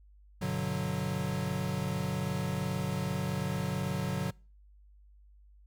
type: chord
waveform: square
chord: G major seventh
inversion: none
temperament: equal with one note detuned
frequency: 98 / 124.26 / 146.83 / 185 Hz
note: G2 / B2 / D3 / F#3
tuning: 0 / +11 / 0 / 0 cents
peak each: -40 / -39 / -36 / -35 dBFS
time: 0.41-4.31 s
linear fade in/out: 10 ms
effects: noise-tail reverb RT60 0.4 s tail -26 dB re dry + added 50 Hz sine -55 dBFS peak until 5.66 s